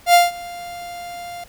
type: tone with ADSR envelope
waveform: 45% pulse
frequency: 698.5 Hz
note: F5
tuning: in tune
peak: -7 dBFS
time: 0.06-1.44 s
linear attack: 80 ms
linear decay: 170 ms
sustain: -23 dB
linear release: 4 ms
effects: pink hiss -48 dBFS RMS until 1.48 s